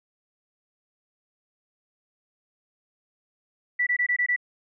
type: tone bursts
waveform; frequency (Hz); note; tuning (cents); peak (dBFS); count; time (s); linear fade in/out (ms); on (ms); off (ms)
sine; 1963; B6; -11; -20; 6; 3.79-4.363; 10; 78; 21
effects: none